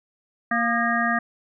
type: harmonic tone with a mistuned harmonic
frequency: 233.1 Hz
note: A#3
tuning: in tune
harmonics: 1 / 3 / 5 / 7 / 8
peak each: -26 / -26 / -26 / -26 / -26 dBFS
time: 0.51-1.19 s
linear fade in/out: 5 ms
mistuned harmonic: 5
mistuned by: +72 cents
effects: none